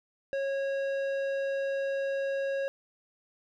square tone with low-pass filter, 548 Hz, C#5, 20 cents flat, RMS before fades -31 dBFS, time 0.33-2.68 s, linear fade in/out 0 ms, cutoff 2400 Hz, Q 0.62, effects none

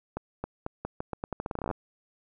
accelerating click train, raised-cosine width 1 ms, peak -18 dBFS, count 20, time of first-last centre 0.17-1.712 s, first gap 270 ms, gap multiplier 0.83, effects none

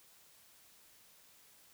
silence, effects white hiss -63 dBFS RMS until 1.73 s

